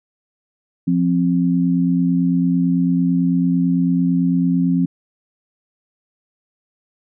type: tone pair together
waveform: sine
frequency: 174.61 / 263.6 Hz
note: F3 / C4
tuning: 0 / +13 cents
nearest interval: perfect fifth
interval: 713 cents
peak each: -16 / -17 dBFS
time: 0.87-4.86 s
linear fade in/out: 10 ms
effects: none